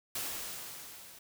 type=noise with level ramp; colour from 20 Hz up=white; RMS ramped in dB=-36 to -53 dBFS; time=0.15-1.19 s; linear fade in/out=5 ms; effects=none